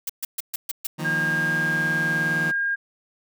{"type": "noise bursts", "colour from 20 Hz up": "blue", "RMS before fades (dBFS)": -27, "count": 6, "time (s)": [0.07, 0.87], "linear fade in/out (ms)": 5, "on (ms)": 25, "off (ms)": 130}
{"type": "chord", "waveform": "sawtooth", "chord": "Eb suspended second", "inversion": "none", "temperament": "just", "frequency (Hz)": [155.56, 175.01, 233.3], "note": ["Eb3", "F3", "Bb3"], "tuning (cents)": [0, 4, 2], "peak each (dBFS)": [-25, -28, -31], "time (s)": [0.98, 2.52], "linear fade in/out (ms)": 20}
{"type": "tone", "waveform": "sine", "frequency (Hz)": 1616, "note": "G#6", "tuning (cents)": -48, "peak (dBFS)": -21, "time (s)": [1.04, 2.76], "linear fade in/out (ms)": 20}
{"effects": []}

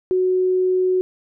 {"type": "tone", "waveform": "sine", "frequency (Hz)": 369.4, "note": "F#4", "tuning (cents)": -3, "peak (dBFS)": -15, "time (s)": [0.11, 1.01], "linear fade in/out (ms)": 0, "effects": []}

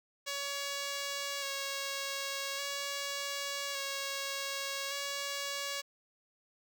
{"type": "tone with vibrato", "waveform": "5% pulse", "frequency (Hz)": 557, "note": "C#5", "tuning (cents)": 8, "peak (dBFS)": -24, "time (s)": [0.26, 5.82], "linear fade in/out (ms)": 20, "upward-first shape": "square", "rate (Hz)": 0.43, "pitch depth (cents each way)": 16, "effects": []}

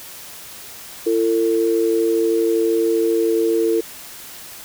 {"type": "tone pair together", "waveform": "sine", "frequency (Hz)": [338.1, 450.7], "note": ["E4", "A4"], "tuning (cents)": [44, 42], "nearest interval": "perfect fourth", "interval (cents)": 498, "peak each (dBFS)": [-18, -17], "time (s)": [1.06, 3.81], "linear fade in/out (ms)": 10, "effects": ["white hiss -37 dBFS RMS until 4.64 s"]}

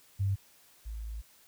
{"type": "tone pair in turn", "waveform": "sine", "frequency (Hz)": [98.2, 54.83], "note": ["G2", "A1"], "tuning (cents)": [4, -5], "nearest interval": "minor seventh", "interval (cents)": 1009, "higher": "first", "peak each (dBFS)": [-26, -36], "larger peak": "first", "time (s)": [[0.19, 0.36], [0.85, 1.22]], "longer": "second", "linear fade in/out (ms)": 20, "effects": ["white hiss -61 dBFS RMS until 1.47 s"]}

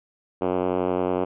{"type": "tone with band-pass filter", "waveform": "5% pulse", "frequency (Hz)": 90.9, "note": "F#2", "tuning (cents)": -30, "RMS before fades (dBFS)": -24, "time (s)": [0.41, 1.25], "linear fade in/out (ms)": 10, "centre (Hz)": 390, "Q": 1.1, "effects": ["resampled to 8000 Hz"]}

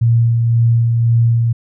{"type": "tone with tremolo", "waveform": "sine", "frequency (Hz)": 116.5, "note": "A#2", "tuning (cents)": -1, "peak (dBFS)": -8, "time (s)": [0.01, 1.53], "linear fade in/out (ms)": 10, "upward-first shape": "sine", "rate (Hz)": 1.9, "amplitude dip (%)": 30, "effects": []}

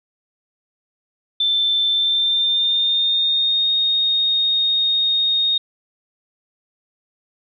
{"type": "tone with pitch glide", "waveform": "sine", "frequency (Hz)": [3544, 3712], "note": ["A7", "A#7"], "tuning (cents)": [12, -8], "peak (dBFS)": -15, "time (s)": [1.4, 5.58], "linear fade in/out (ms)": 5, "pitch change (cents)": 80, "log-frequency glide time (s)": [1.9, 3.71], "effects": []}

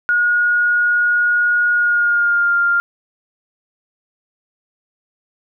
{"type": "tone with pitch glide", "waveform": "sine", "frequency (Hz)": [1442, 1398.5], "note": ["F#6", "F6"], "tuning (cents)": [-45, 2], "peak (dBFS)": -12, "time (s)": [0.09, 2.8], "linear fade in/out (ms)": 0, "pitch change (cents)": -53, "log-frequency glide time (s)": [1.72, 2.55], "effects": []}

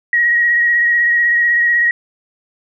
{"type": "tone with vibrato", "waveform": "sine", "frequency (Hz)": 1898, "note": "A#6", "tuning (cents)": 31, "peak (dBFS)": -10, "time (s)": [0.13, 1.91], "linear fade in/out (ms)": 2, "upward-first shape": "triangle", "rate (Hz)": 16, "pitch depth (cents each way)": 25, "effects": []}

